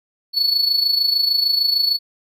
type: tone with amplitude modulation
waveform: triangle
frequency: 4423 Hz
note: C#8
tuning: 5 cents flat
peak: -11 dBFS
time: 0.33-1.99 s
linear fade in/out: 50 ms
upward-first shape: sine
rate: 26.6 Hz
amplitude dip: 65%
effects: none